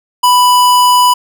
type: tone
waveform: square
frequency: 990 Hz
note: B5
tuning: 4 cents sharp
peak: -6 dBFS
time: 0.23-1.14 s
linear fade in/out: 10 ms
effects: none